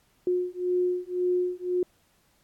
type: beating tone pair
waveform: sine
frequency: 359.3 / 361.2 Hz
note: F4 / F#4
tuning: +49 / -42 cents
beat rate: 1.9 Hz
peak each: -27 dBFS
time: 0.27-1.83 s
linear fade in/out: 2 ms
effects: pink hiss -66 dBFS RMS until 2.43 s + AAC 64 kbps